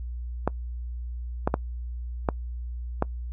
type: clicks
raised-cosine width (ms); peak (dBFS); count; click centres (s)
1; -8; 5; 0.476 / 1.475 / 1.541 / 2.288 / 3.024
effects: noise-tail reverb RT60 0.1 s tail -25 dB re dry + added 60 Hz sine -31 dBFS peak until 3.32 s